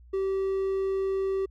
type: tone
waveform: triangle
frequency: 386.1 Hz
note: G4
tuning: 26 cents flat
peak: -23 dBFS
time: 0.13-1.46 s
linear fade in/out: 10 ms
effects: added 60 Hz sine -49 dBFS peak until 1.5 s